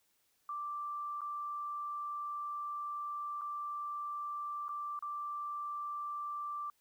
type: tone with dropouts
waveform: sine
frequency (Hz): 1174.7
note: D6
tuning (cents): 0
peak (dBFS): -37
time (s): 0.49-6.7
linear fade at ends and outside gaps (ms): 2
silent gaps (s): 1.208-1.216 / 3.412-3.417 / 4.683-4.691 / 4.991-5.024
effects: white hiss -75 dBFS RMS until 6.8 s